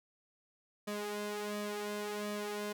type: tone with flanger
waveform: sawtooth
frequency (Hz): 207.7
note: G#3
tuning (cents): 0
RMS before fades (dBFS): -39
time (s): 0.87-2.73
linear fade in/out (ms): 10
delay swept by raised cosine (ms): 1.7 to 2.9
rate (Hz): 1.4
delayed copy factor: +0.75
effects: none